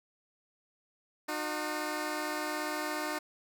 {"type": "tone pair together", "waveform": "10% pulse", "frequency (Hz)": [304, 361.5], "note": ["D#4", "F#4"], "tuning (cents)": [-40, -40], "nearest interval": "minor third", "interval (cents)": 300, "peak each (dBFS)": [-26, -30], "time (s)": [1.28, 3.19], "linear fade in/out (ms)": 10, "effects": []}